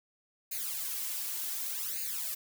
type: noise with flanger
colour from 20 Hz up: blue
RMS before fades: -36 dBFS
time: 0.51-2.35 s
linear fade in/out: 10 ms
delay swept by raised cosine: 0.44 to 3.54 ms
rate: 0.67 Hz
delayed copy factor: +1
effects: none